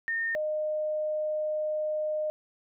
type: tone pair in turn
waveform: sine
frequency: 1827 / 613 Hz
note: A#6 / D#5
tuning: -35 / -26 cents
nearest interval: octave + perfect fifth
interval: 1891 cents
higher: first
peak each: -27 dBFS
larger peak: neither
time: 0.08-0.35 / 0.35-2.3 s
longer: second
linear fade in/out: 0 ms
effects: none